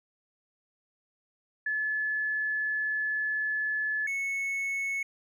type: tone pair in turn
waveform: sine / triangle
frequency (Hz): 1722 / 2202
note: A6 / C#7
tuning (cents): -38 / -12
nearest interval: major third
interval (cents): 426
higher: second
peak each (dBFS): -27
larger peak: neither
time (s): 1.66-4.07 / 4.07-5.03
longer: first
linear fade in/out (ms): 5
effects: none